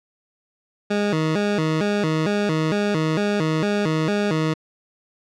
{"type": "tone with vibrato", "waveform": "20% pulse", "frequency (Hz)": 180, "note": "F#3", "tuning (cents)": -47, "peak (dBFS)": -14, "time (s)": [0.9, 4.54], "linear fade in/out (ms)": 10, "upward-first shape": "square", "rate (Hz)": 2.2, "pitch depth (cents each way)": 230, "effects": ["low-pass 5000 Hz 12 dB/octave"]}